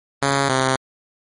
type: tone pair in turn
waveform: 5% pulse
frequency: 138.59 / 131.56 Hz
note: C#3 / C3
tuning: 0 / +10 cents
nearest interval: minor second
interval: 90 cents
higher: first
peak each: -5 dBFS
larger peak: neither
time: 0.22-0.49 / 0.49-0.76 s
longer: neither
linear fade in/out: 5 ms
effects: MP3 48 kbps